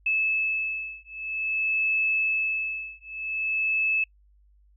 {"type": "beating tone pair", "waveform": "sine", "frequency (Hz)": [2608, 2608.51], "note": ["E7", "E7"], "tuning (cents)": [-19, -19], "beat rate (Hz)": 0.51, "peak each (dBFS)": -27, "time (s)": [0.06, 4.04], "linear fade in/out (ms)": 5, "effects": ["noise-tail reverb RT60 0.1 s tail -26 dB re dry", "added 50 Hz sine -56 dBFS peak until 4.76 s"]}